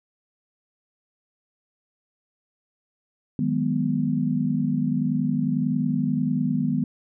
sine chord, G# minor seventh, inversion second, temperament equal with one note detuned, 155.56 / 185 / 206.5 / 246.9 Hz, D#3 / F#3 / G#3 / B3, 0 / 0 / -10 / 0 cents, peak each -26 / -30 / -27 / -24 dBFS, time 3.39-6.84 s, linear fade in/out 2 ms, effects none

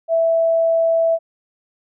sine tone, 659.3 Hz, E5, in tune, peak -13 dBFS, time 0.08-1.19 s, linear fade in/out 50 ms, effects none

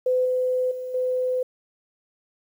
sine tone with level steps, 507 Hz, B4, 45 cents sharp, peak -18 / -20 / -29 / -21 dBFS, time 0.06-1.43 s, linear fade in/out 5 ms, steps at 0.25 / 0.71 / 0.94 s, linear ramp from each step 5 ms, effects 9-bit

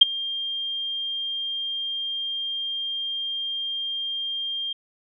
sine tone with ADSR envelope, 3200 Hz, G7, 35 cents sharp, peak -5 dBFS, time 0.01-4.73 s, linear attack 9 ms, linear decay 17 ms, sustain -21 dB, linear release 6 ms, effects none

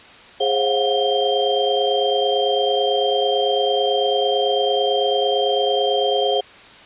sine tone cluster, 413.3 / 533 / 707 / 736 / 3174 Hz, G#4 / C5 / F5 / F#5 / G7, -8 / +32 / +21 / -9 / +21 cents, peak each -21 / -21 / -23 / -27 / -23 dBFS, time 0.4-6.41 s, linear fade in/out 10 ms, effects white hiss -43 dBFS RMS until 6.85 s + resampled to 8000 Hz

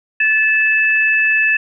sine tone pair together, 1738 / 2621 Hz, A6 / E7, -22 / -11 cents, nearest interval perfect fifth, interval 711 cents, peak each -14 dBFS, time 0.2-1.57 s, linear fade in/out 5 ms, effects none

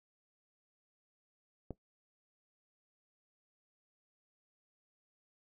click, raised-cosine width 2 ms, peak -27 dBFS, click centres 1.707 s, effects noise-tail reverb RT60 0.1 s tail -17 dB re dry

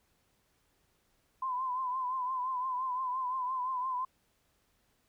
sine tone with vibrato, 1021 Hz, C6, 43 cents flat, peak -31 dBFS, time 1.42-4.05 s, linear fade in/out 5 ms, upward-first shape triangle, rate 5.8 Hz, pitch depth 71 cents each way, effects pink hiss -73 dBFS RMS until 5.08 s

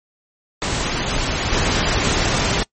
pink noise with level steps, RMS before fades -21 / -18 dBFS, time 0.62-2.63 s, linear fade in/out 0 ms, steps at 1.52 s, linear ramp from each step 2 ms, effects noise-tail reverb RT60 0.1 s tail -24 dB re dry + MP3 32 kbps

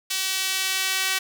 sawtooth tone with high-pass filter sweep, 380.4 Hz, F#4, 48 cents sharp, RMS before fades -25 dBFS, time 0.1-1.19 s, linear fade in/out 10 ms, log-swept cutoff 3400 to 2100 Hz, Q 0.97, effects none

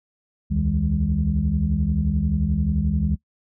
sine tone cluster, 68.9 / 80.3 / 157.8 / 202.9 Hz, C#2 / E2 / D#3 / G#3, -10 / -45 / +25 / -40 cents, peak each -24 dBFS, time 0.5-3.16 s, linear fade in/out 20 ms, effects noise-tail reverb RT60 0.1 s tail -20 dB re dry + tanh soft clip ceiling -9 dBFS

